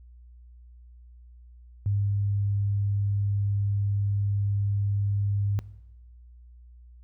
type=tone; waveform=sine; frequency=101 Hz; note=G#2; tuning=48 cents flat; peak=-22 dBFS; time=1.86-5.59 s; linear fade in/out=0 ms; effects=noise-tail reverb RT60 1.0 s tail -21 dB re dry + added 60 Hz sine -47 dBFS peak until 7.03 s